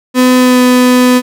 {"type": "tone with pitch glide", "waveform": "35% pulse", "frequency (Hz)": [253, 250.2], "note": ["B3", "B3"], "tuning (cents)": [42, 23], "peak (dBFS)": -3, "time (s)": [0.14, 1.22], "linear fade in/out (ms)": 50, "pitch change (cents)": -19, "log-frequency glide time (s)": [0.37, 0.61], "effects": []}